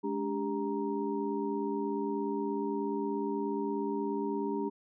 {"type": "tone cluster", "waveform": "sine", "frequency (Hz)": [211.1, 287.9, 397.2, 936], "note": ["G#3", "D4", "G4", "A#5"], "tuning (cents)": [29, -34, 23, 7], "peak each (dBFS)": [-37, -35, -34, -39], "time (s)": [0.03, 4.7], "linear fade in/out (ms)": 20, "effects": []}